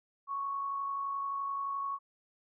sine tone with amplitude modulation, 1108.7 Hz, C#6, in tune, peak -31 dBFS, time 0.27-1.99 s, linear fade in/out 50 ms, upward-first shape sine, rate 51.6 Hz, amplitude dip 35%, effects none

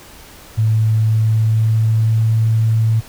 sine tone with pitch glide, 110 to 111.66 Hz, A2 to A2, 0 to +26 cents, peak -11 dBFS, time 0.57-3.01 s, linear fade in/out 20 ms, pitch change +26 cents, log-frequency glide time 1.08-2.38 s, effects pink hiss -40 dBFS RMS until 3.08 s

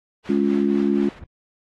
white noise with tremolo, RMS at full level -30 dBFS, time 0.24-1.2 s, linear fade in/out 20 ms, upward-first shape triangle, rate 4.1 Hz, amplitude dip 70%
harmonic tone, 70.3 Hz, C#2, 25 cents sharp, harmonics 3 / 4 / 5, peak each -20 / -21 / -22 dBFS, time 0.29-1.09 s, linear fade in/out 5 ms
brown noise with exponential growth, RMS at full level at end -35 dBFS, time 1.04-1.24 s, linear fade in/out 2 ms, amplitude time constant 43 ms
effects low-pass 2000 Hz 12 dB/octave + AAC 32 kbps

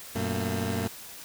20% pulse tone cluster, 94.3 / 119.6 / 226.3 Hz, F#2 / A#2 / A3, +33 / +45 / +49 cents, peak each -26 / -29 / -27 dBFS, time 0.15-0.88 s, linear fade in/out 10 ms, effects white hiss -44 dBFS RMS until 1.24 s

